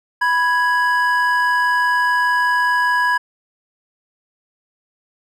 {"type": "tone pair together", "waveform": "triangle", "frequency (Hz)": [987.8, 1661.3], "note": ["B5", "G#6"], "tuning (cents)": [0, 0], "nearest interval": "major sixth", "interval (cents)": 900, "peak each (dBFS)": -15, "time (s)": [0.21, 3.18], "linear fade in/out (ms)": 10, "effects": []}